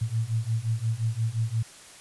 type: beating tone pair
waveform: sine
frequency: 110 / 115.7 Hz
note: A2 / A#2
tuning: 0 / -13 cents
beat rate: 5.7 Hz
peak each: -28 / -27 dBFS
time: 0.01-1.63 s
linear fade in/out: 10 ms
effects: white hiss -48 dBFS RMS until 2 s + resampled to 24000 Hz